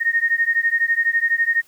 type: beating tone pair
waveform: sine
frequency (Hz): 1845 / 1857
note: A#6 / A#6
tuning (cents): -18 / -7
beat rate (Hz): 12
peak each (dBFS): -19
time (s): 0-1.62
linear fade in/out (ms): 20
effects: white hiss -55 dBFS RMS until 1.67 s